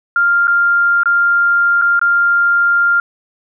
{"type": "tone with dropouts", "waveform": "sine", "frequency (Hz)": 1396.9, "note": "F6", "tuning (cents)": 0, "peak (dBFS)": -9, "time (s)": [0.16, 3], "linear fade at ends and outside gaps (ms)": 2, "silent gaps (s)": [[0.472, 0.479], [1.034, 1.057], [1.815, 1.82], [1.994, 2.014]], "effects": []}